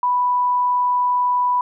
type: tone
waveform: sine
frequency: 987.8 Hz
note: B5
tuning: in tune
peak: -15 dBFS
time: 0.03-1.61 s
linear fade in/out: 2 ms
effects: none